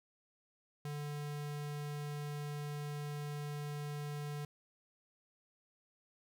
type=tone; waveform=square; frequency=146.83 Hz; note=D3; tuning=in tune; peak=-40 dBFS; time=0.85-4.45 s; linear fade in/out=2 ms; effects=none